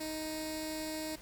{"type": "tone with notch filter", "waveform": "10% pulse", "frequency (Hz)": 312.5, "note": "D#4", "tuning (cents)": 8, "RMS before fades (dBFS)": -39, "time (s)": [0, 1.16], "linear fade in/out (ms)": 10, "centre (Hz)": 1300, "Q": 0.55, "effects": ["added 47 Hz sine -59 dBFS peak until 1.21 s", "pink hiss -54 dBFS RMS until 1.21 s"]}